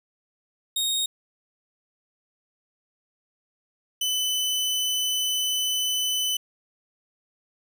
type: tone pair in turn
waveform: sawtooth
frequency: 3729 / 3011 Hz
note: A#7 / F#7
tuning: 0 / +30 cents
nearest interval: major third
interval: 370 cents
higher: first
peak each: -20 / -20 dBFS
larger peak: neither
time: 0.76-1.06 / 4.01-6.37 s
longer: second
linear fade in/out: 5 ms
effects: 9-bit